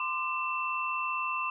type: tone cluster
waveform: sine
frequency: 1034 / 1194 / 2679 Hz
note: C6 / D6 / E7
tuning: -21 / +28 / +27 cents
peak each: -33 / -35 / -33 dBFS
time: 0-1.5 s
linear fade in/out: 2 ms
effects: none